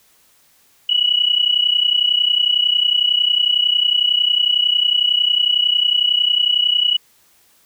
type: tone pair together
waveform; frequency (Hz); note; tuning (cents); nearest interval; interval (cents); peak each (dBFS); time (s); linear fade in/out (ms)
sine; 2919 / 2950; F#7 / F#7; -24 / -6; unison; 18; -16; 0.89-6.97; 5
effects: white hiss -55 dBFS RMS until 7.65 s